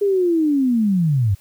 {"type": "linear sweep", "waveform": "sine", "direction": "down", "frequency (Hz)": [412.6, 91], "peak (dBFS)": -14, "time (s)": [0.01, 1.35], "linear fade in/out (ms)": 10, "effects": ["white hiss -53 dBFS RMS until 1.4 s"]}